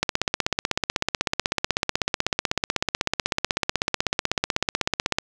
click train, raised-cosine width 0.2 ms, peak -3 dBFS, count 84, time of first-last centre 0.03-5.185 s, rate 16.1 Hz, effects none

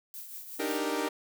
violet noise with tremolo, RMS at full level -41 dBFS, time 0.14-0.78 s, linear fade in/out 0 ms, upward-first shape triangle, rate 5.6 Hz, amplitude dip 55%
sawtooth chord, Eb major seventh, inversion third, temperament equal, 293.7 / 311.1 / 392 / 466.2 Hz, D4 / Eb4 / G4 / Bb4, 0 / 0 / 0 / 0 cents, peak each -31 dBFS, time 0.59-1.09 s, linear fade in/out 10 ms
effects none

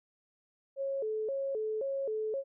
sine tone with vibrato, 487 Hz, B4, 24 cents flat, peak -31 dBFS, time 0.76-2.44 s, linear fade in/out 50 ms, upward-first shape square, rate 1.9 Hz, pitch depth 200 cents each way, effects none

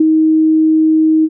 sine tone with ADSR envelope, 315.4 Hz, D#4, 24 cents sharp, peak -4 dBFS, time 0-1.29 s, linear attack 7 ms, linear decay 14 ms, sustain -3 dB, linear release 48 ms, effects none

